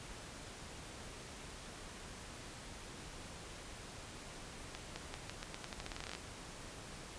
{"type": "accelerating click train", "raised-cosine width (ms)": 0.2, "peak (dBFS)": -25, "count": 19, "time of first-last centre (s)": [4.75, 6.151], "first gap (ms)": 210, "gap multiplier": 0.86, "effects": ["pink hiss -50 dBFS RMS until 7.18 s", "resampled to 22050 Hz"]}